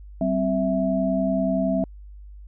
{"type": "tone cluster", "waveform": "sine", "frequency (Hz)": [190.3, 260.9, 656], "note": ["F#3", "C4", "E5"], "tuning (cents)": [49, -5, -9], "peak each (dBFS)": -24, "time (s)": [0.21, 1.84], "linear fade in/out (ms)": 2, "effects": ["added 50 Hz sine -39 dBFS peak until 2.47 s"]}